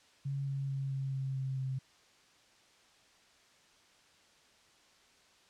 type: tone with pitch steps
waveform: sine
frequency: 138.59 / 137.47 / 136.37 / 135.27 / 134.18 / 133.1 / 132.03 Hz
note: C#3 / C#3 / C#3 / C#3 / C3 / C3 / C3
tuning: 0 / -14 / -28 / -42 / +44 / +30 / +16 cents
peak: -33 dBFS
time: 0.25-1.79 s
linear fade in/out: 10 ms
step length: 220 ms
effects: white hiss -64 dBFS RMS until 5.49 s + low-pass 6000 Hz 12 dB/octave